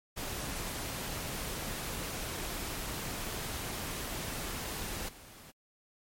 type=noise with level steps; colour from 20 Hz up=pink; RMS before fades=-38 / -52 dBFS; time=0.16-5.52 s; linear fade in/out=20 ms; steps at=5.08 s; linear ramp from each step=10 ms; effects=MP3 64 kbps